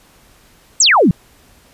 sine exponential sweep, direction down, 8372 to 146.83 Hz, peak -7 dBFS, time 0.8-1.11 s, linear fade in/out 2 ms, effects pink hiss -49 dBFS RMS until 1.73 s + resampled to 32000 Hz

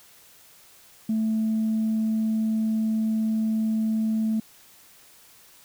sine tone, 220 Hz, A3, in tune, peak -20 dBFS, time 1.09-4.4 s, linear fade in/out 5 ms, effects tanh soft clip ceiling -18 dBFS + white hiss -53 dBFS RMS until 5.64 s

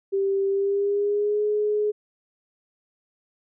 sine tone with pitch glide, 392 to 420.1 Hz, G4 to G#4, 0 to +20 cents, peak -20 dBFS, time 0.12-1.92 s, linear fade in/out 20 ms, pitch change +120 cents, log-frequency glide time 0.48-1.43 s, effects none

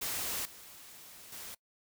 white noise with level steps, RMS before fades -36 / -52 / -45 dBFS, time 0.01-1.55 s, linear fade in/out 10 ms, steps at 0.45 / 1.32 s, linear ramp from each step 5 ms, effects noise-tail reverb RT60 0.1 s tail -23 dB re dry

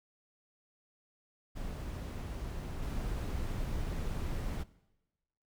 brown noise with level steps, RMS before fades -39 / -36 dBFS, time 1.55-4.64 s, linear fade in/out 20 ms, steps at 2.82 s, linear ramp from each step 10 ms, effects noise-tail reverb RT60 1.0 s tail -20 dB re dry

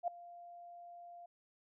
sine tone with ADSR envelope, 696 Hz, F5, 6 cents flat, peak -30 dBFS, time 0.03-1.26 s, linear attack 47 ms, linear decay 4 ms, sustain -20 dB, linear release 6 ms, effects none

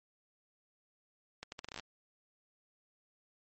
accelerating click train, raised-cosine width 0.2 ms, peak -25 dBFS, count 11, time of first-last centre 1.43-1.797 s, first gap 91 ms, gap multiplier 0.77, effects MP3 32 kbps

